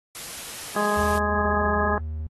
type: noise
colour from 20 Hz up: white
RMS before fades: -36 dBFS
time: 0.15-1.18 s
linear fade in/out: 0 ms
type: harmonic tone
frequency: 207.7 Hz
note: G#3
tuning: in tune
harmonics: 1 / 2 / 3 / 4 / 5 / 6 / 8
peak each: -29 / -29 / -29 / -29 / -29 / -29 / -29 dBFS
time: 0.76-1.98 s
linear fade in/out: 2 ms
type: tone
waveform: triangle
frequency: 77.78 Hz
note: D#2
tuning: in tune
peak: -26 dBFS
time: 0.97-2.27 s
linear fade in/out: 5 ms
effects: AAC 32 kbps